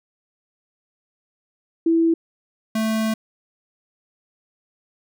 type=tone pair in turn; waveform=sine / square; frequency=330 / 220.2 Hz; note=E4 / A3; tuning=+2 / +2 cents; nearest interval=perfect fifth; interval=700 cents; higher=first; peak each=-14 / -20 dBFS; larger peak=first; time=1.86-2.14 / 2.75-3.14 s; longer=second; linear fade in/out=5 ms; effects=none